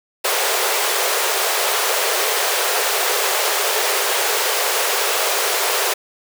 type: high-pass noise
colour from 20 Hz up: pink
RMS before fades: -19 dBFS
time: 0.24-5.94 s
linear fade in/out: 10 ms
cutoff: 380 Hz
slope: 96 dB/octave
effects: none

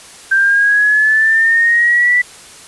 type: linear sweep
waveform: sine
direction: up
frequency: 1568 to 1975.5 Hz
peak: -8 dBFS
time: 0.31-2.22 s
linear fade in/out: 10 ms
effects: white hiss -37 dBFS RMS until 2.67 s + resampled to 24000 Hz

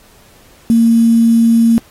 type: tone with quantisation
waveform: sine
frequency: 230 Hz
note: A#3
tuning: 23 cents flat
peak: -6 dBFS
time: 0.7-1.78 s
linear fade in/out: 0 ms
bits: 5
effects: pink hiss -46 dBFS RMS until 1.9 s + AAC 48 kbps

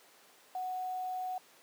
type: tone with quantisation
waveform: sine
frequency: 740 Hz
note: F#5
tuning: in tune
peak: -34 dBFS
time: 0.55-1.38 s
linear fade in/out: 2 ms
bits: 9
effects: pink hiss -60 dBFS RMS until 1.62 s + high-pass 400 Hz 12 dB/octave

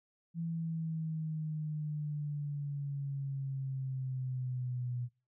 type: exponential sweep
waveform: sine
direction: down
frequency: 167.3 to 122 Hz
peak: -34 dBFS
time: 0.34-5.09 s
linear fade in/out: 50 ms
effects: noise-tail reverb RT60 0.3 s tail -21 dB re dry

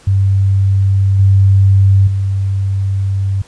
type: tone with level steps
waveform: sine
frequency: 97.5 Hz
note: G2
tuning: 9 cents flat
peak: -8 / -5 / -12 dBFS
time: 0.07-3.42 s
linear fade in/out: 5 ms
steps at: 1.19 / 2.07 s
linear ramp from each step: 5 ms
effects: pink hiss -44 dBFS RMS until 3.47 s + resampled to 22050 Hz

